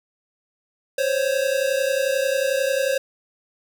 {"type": "tone pair together", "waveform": "square", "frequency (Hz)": [523.3, 554.5], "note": ["C5", "C#5"], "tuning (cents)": [0, 0], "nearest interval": "minor second", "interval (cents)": 100, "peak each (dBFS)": -23, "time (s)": [0.98, 2.98], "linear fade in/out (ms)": 5, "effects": ["9-bit"]}